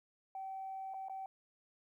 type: tone with dropouts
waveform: sine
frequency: 769 Hz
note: G5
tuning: 33 cents flat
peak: -40 dBFS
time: 0.35-1.26 s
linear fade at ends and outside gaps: 2 ms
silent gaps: 0.938-0.942 / 1.085-1.096 s
effects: tanh soft clip ceiling -36 dBFS + 13-bit